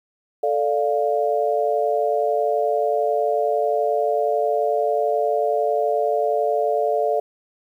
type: chord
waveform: sine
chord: D minor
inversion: second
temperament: equal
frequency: 440 / 587.3 / 698.5 Hz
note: A4 / D5 / F5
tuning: 0 / 0 / 0 cents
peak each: -22 dBFS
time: 0.43-7.2 s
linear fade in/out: 5 ms
effects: 9-bit